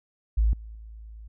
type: tone with level steps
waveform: sine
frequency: 54.6 Hz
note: A1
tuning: 13 cents flat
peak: -18 / -38 / -40 dBFS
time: 0.37-1.28 s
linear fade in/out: 10 ms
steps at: 0.53 / 0.75 s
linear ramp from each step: 2 ms
effects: none

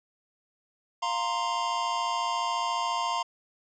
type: chord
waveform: square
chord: F suspended fourth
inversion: none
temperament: equal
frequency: 698.5 / 932.3 / 1046.5 Hz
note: F5 / Bb5 / C6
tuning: 0 / 0 / 0 cents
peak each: -35 / -31 / -31 dBFS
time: 1.02-3.23 s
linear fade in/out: 10 ms
effects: resampled to 16000 Hz

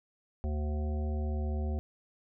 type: harmonic tone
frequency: 75.1 Hz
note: D2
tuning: 39 cents sharp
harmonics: 1 / 3 / 5 / 7 / 9 / 10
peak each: -30 / -40 / -44 / -47 / -49 / -50 dBFS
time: 0.44-1.79 s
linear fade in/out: 0 ms
effects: none

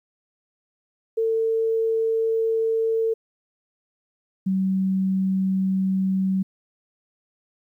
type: tone pair in turn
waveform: sine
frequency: 449.2 / 190.23 Hz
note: A4 / F#3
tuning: +36 / +48 cents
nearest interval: octave + minor third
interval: 1488 cents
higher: first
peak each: -19 dBFS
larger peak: neither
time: 1.17-3.14 / 4.46-6.43 s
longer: neither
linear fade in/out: 10 ms
effects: 10-bit

